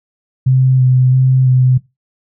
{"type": "tone with vibrato", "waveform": "sine", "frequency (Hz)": 129.1, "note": "C3", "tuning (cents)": -23, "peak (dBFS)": -7, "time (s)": [0.46, 1.78], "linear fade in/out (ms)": 10, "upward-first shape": "square", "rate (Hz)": 1.5, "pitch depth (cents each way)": 15, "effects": ["noise-tail reverb RT60 0.2 s tail -18 dB re dry"]}